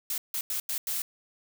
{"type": "noise bursts at uneven times", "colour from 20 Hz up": "blue", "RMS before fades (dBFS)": -31, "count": 5, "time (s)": [[0.1, 0.18], [0.34, 0.41], [0.5, 0.6], [0.69, 0.78], [0.87, 1.02]], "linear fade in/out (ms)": 2, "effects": []}